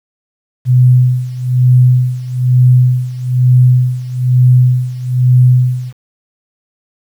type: tone with tremolo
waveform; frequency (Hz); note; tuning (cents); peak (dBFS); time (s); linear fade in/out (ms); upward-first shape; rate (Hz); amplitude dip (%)
sine; 125.8; B2; +32; -3; 0.65-5.93; 50; sine; 1.1; 85
effects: 7-bit